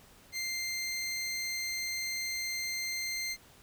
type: tone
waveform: 20% pulse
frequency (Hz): 2093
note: C7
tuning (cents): 0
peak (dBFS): -28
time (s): 0.32-3.37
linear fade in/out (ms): 50
effects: pink hiss -58 dBFS RMS until 3.62 s